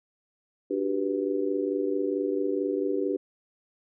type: chord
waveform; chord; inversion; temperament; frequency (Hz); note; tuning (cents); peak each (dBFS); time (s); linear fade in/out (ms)
sine; G major seventh; second; just; 294 / 367.5 / 392 / 490; D4 / F#4 / G4 / B4; +2 / -12 / 0 / -14; -30 / -34 / -28 / -32; 0.7-3.17; 10
effects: none